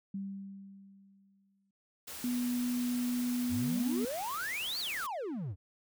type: tone with exponential decay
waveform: sine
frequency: 196 Hz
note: G3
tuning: in tune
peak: -34 dBFS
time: 0.14-1.71 s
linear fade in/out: 5 ms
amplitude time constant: 340 ms
type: noise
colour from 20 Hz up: white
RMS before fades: -44 dBFS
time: 2.07-5.07 s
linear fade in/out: 10 ms
type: tone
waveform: sine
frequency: 245.3 Hz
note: B3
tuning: 12 cents flat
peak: -30 dBFS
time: 2.24-4.05 s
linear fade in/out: 2 ms
type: exponential two-way sweep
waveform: triangle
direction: up then down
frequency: 82.3 to 4699 to 82.3 Hz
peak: -33 dBFS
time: 3.49-5.56 s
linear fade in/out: 50 ms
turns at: 4.79 s
effects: none